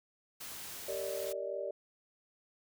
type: noise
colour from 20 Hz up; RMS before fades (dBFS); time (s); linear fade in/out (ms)
white; -45; 0.4-1.33; 10
type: chord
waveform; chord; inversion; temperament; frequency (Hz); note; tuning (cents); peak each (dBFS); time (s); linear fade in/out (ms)
sine; Eb major seventh; first; equal with one note detuned; 392 / 466.2 / 578.6 / 622.3; G4 / Bb4 / D5 / Eb5; 0 / 0 / -26 / 0; -42 / -43 / -38 / -43; 0.88-1.71; 5
effects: none